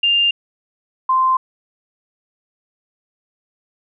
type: tone pair in turn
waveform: sine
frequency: 2800 / 1041.3 Hz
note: F7 / C6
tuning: +4 / -9 cents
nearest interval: octave + perfect fourth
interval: 1713 cents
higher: first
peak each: -12 dBFS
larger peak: neither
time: 0.03-0.31 / 1.09-1.37 s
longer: neither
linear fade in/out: 5 ms
effects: none